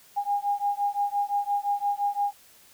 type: beating tone pair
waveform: sine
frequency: 810 / 815.8 Hz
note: G#5 / G#5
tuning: -43 / -31 cents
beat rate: 5.8 Hz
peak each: -27 dBFS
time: 0.16-2.33 s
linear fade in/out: 20 ms
effects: white hiss -55 dBFS RMS until 2.73 s